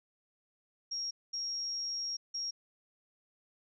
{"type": "tone bursts at uneven times", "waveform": "sine", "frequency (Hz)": 5588, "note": "F8", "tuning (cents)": 0, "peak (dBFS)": -34, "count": 3, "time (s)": [[0.91, 1.11], [1.33, 2.17], [2.34, 2.51]], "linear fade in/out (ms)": 10, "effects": []}